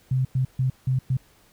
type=tone bursts at uneven times; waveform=sine; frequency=130 Hz; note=C3; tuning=11 cents flat; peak=-19 dBFS; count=5; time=0.11-0.25 / 0.35-0.45 / 0.59-0.7 / 0.87-0.99 / 1.1-1.17 s; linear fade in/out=5 ms; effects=pink hiss -58 dBFS RMS until 1.52 s